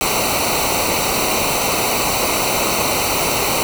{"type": "noise with comb filter", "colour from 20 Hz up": "pink", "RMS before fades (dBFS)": -18, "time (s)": [0.01, 3.63], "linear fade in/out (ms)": 0, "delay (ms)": 0.59, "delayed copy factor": -0.8, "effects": []}